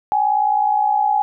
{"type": "tone pair together", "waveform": "sine", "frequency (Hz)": [779.5, 839], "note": ["G5", "G#5"], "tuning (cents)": [-10, 17], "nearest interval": "minor second", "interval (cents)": 127, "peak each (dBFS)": [-20, -15], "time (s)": [0.12, 1.22], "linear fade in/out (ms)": 0, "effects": []}